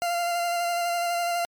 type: tone with vibrato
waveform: 40% pulse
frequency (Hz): 693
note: F5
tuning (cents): -14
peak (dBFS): -23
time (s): 0.02-1.45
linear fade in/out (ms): 0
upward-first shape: square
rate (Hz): 12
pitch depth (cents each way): 14
effects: MP3 96 kbps